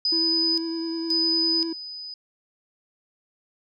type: tone with tremolo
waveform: sine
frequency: 4991 Hz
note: D#8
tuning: 5 cents sharp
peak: -20 dBFS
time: 0.05-2.14 s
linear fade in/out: 2 ms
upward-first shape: square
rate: 0.95 Hz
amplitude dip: 80%
type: tone with vibrato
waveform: triangle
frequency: 329.6 Hz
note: E4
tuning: in tune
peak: -25 dBFS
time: 0.12-1.73 s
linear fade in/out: 5 ms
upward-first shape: triangle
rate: 9.9 Hz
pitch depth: 21 cents each way
effects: none